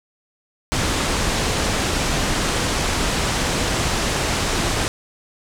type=low-pass noise; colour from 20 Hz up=pink; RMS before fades=-21 dBFS; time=0.72-4.88 s; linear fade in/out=0 ms; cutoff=8900 Hz; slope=24 dB/octave; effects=none